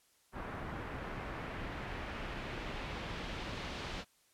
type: noise with low-pass filter sweep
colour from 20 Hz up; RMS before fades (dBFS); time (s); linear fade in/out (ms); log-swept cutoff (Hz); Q
pink; -42; 0.32-4.05; 50; 1500 to 4000; 1.1
effects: white hiss -70 dBFS RMS until 4.33 s + low-pass 12000 Hz 12 dB/octave